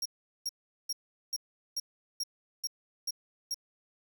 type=tone bursts; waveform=40% pulse; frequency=5588 Hz; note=F8; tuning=in tune; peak=-30 dBFS; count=9; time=0.02-3.544 s; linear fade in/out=5 ms; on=36 ms; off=400 ms; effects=none